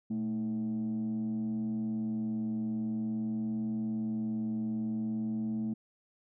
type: tone with frequency modulation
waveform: sine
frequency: 220 Hz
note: A3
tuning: in tune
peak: -29 dBFS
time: 0.1-5.74 s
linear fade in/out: 10 ms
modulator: 99.5 Hz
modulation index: 0.42
effects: tanh soft clip ceiling -28 dBFS